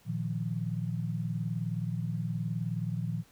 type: chord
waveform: sine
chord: Bb suspended fourth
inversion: none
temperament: equal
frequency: 116.54 / 155.56 / 174.61 Hz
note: Bb2 / Eb3 / F3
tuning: 0 / 0 / 0 cents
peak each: -34 / -35 / -35 dBFS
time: 0.05-3.24 s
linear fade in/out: 50 ms
effects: pink hiss -62 dBFS RMS until 3.31 s